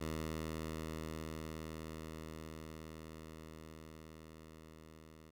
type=tone with level ramp; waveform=10% pulse; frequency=79.2 Hz; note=D#2; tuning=31 cents sharp; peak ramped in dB=-30 to -48 dBFS; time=0-5.31 s; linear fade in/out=20 ms; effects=none